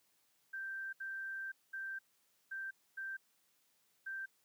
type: tone bursts at uneven times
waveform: sine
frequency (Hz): 1568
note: G6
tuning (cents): 0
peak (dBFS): -40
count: 6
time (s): 0.53-0.93 / 1-1.52 / 1.73-1.99 / 2.51-2.71 / 2.97-3.17 / 4.06-4.26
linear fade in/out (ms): 10
effects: white hiss -75 dBFS RMS until 4.44 s + high-pass 100 Hz 12 dB/octave